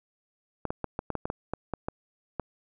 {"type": "clicks", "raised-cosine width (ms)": 1, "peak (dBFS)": -16, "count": 12, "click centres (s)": [0.653, 0.705, 0.843, 0.991, 1.103, 1.153, 1.255, 1.301, 1.536, 1.737, 1.885, 2.397], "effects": []}